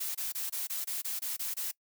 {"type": "noise bursts", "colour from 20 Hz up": "blue", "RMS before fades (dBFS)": -35, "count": 10, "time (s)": [0, 1.716], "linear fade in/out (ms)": 10, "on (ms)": 150, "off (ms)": 24, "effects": ["noise-tail reverb RT60 0.1 s tail -23 dB re dry"]}